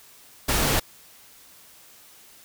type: noise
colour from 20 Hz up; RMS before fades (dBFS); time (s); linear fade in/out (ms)
pink; -22; 0.48-0.8; 10
effects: white hiss -51 dBFS RMS until 2.44 s